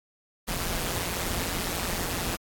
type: noise with amplitude modulation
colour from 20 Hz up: pink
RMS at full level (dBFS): -27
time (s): 0.47-2.37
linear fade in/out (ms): 20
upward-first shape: sine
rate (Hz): 175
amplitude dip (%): 75
effects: AAC 64 kbps